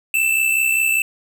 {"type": "tone pair together", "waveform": "square", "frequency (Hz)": [2637, 2702], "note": ["E7", "E7"], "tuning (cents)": [0, 42], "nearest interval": "unison", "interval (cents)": 42, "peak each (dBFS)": [-17, -22], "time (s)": [0.14, 1.02], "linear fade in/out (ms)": 2, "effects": []}